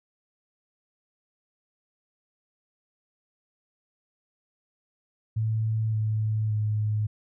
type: tone with pitch steps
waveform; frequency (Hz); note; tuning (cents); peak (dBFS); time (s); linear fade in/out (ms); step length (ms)
sine; 110.4 / 108.5 / 106.64; A2 / A2 / G#2; +6 / -24 / +46; -23; 5.36-7.07; 10; 570
effects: none